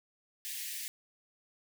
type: high-pass noise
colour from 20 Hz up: white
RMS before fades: -40 dBFS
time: 0.45-0.88 s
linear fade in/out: 0 ms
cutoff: 1700 Hz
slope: 96 dB/octave
effects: none